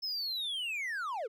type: linear sweep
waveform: triangle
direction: down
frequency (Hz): 5274 to 394.4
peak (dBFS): -32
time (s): 0.02-1.28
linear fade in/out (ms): 20
effects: none